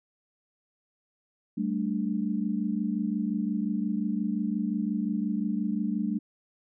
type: chord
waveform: sine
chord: G suspended second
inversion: none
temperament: equal with one note detuned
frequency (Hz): 194.31 / 220 / 293.7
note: G3 / A3 / D4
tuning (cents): -15 / 0 / 0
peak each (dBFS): -30 / -29 / -33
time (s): 1.57-6.19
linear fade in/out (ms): 10
effects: none